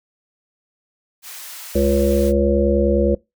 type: high-pass noise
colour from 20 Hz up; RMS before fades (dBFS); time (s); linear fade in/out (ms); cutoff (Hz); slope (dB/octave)
white; -35; 1.22-2.33; 50; 870; 12
type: harmonic tone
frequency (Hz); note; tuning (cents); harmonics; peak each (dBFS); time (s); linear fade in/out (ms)
69.7; C#2; +10; 1 / 3 / 5 / 7 / 8; -20 / -20 / -20 / -20 / -20; 1.75-3.15; 5
effects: noise-tail reverb RT60 0.2 s tail -22 dB re dry